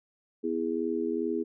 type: chord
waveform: sine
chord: E major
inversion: second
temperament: just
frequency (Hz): 247.2 / 329.6 / 412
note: B3 / E4 / G#4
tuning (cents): +2 / 0 / -14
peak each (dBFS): -33 / -31 / -31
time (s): 0.43-1.44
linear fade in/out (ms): 20
effects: none